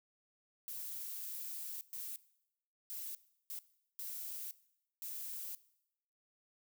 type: noise bursts at uneven times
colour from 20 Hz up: violet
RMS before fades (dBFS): -44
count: 6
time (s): 0.68-1.81 / 1.93-2.16 / 2.9-3.15 / 3.5-3.59 / 3.99-4.51 / 5.02-5.55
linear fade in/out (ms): 0
effects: noise-tail reverb RT60 0.8 s tail -19 dB re dry